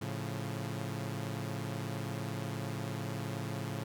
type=chord; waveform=sawtooth; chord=A augmented; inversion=none; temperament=equal; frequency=110 / 138.59 / 174.61 Hz; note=A2 / C#3 / E#3; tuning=0 / 0 / 0 cents; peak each=-35 / -36 / -39 dBFS; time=0.01-3.84 s; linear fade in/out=10 ms; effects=none